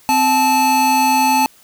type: tone pair together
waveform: square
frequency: 260 / 869.7 Hz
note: C4 / A5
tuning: -11 / -20 cents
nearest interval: octave + major sixth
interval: 2091 cents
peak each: -20 / -13 dBFS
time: 0.09-1.46 s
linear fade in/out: 0 ms
effects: white hiss -49 dBFS RMS until 1.63 s